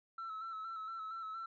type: tone with vibrato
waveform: sine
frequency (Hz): 1318.5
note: E6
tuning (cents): 0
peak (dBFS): -39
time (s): 0.18-1.46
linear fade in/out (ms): 5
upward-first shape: square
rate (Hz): 4.3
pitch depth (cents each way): 32
effects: tanh soft clip ceiling -39 dBFS